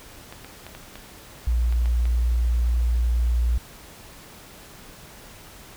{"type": "clicks", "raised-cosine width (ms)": 0.3, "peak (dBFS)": -23, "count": 8, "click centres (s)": [0.325, 0.446, 0.666, 0.75, 0.956, 1.725, 1.858, 2.055]}
{"type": "tone", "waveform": "sine", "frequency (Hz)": 59.3, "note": "A#1", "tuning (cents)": 30, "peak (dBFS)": -18, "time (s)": [1.47, 3.58], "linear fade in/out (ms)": 5}
{"effects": ["pink hiss -45 dBFS RMS until 5.76 s"]}